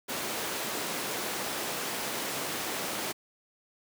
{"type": "high-pass noise", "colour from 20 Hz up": "pink", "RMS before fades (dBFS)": -34, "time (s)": [0.08, 3.13], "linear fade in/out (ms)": 20, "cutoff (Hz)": 270, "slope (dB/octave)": 12, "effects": []}